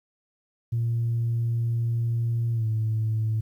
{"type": "tone with pitch glide", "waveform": "sine", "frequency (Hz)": [116.54, 110.06], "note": ["A#2", "A2"], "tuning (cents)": [0, 1], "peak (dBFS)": -21, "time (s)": [0.72, 3.41], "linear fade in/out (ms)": 10, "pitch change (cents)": -99, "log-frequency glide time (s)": [2.53, 2.66], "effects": ["tanh soft clip ceiling -19 dBFS", "10-bit"]}